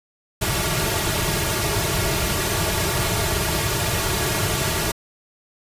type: noise with comb filter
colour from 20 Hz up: pink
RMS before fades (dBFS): -22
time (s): 0.41-4.92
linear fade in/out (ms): 10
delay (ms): 3.9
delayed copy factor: -0.95
effects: resampled to 32000 Hz